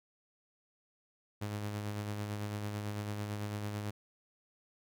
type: tone with tremolo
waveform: sawtooth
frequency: 104 Hz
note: G#2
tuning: 3 cents sharp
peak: -31 dBFS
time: 1.41-3.91 s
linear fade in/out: 10 ms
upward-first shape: sine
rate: 9 Hz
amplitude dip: 35%
effects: none